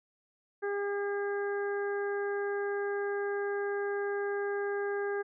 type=harmonic tone; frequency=404.1 Hz; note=G#4; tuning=47 cents flat; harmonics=1 / 2 / 3 / 4 / 5; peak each=-31 / -41 / -45 / -39 / -52 dBFS; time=0.62-5.23 s; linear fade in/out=20 ms; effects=none